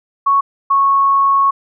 sine tone pair in turn, 1108.7 / 1102.6 Hz, C#6 / C#6, 0 / -10 cents, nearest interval unison, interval 10 cents, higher first, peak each -9 dBFS, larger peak neither, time 0.26-0.41 / 0.7-1.51 s, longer second, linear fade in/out 10 ms, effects none

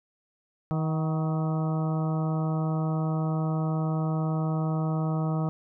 harmonic tone with a mistuned harmonic, 158.5 Hz, D#3, 32 cents sharp, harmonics 1 / 2 / 3 / 4 / 5 / 6 / 7 / 8, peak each -25 / -35 / -39 / -38 / -39 / -44 / -43 / -42 dBFS, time 0.71-5.49 s, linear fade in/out 0 ms, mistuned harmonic 5, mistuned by -50 cents, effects none

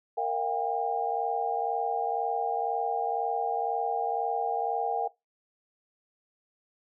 sine tone cluster, 464.3 / 658 / 720 / 802 Hz, A#4 / E5 / F#5 / G5, -7 / -3 / -47 / +39 cents, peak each -33 / -36 / -32 / -30 dBFS, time 0.17-5.08 s, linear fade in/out 10 ms, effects noise-tail reverb RT60 0.2 s tail -22 dB re dry

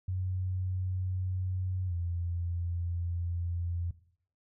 sine tone with pitch glide, 92.5 to 86.31 Hz, F#2 to F2, 0 to -20 cents, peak -30 dBFS, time 0.08-3.91 s, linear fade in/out 5 ms, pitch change -120 cents, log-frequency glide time 1.87-1.93 s, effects noise-tail reverb RT60 0.6 s tail -17 dB re dry

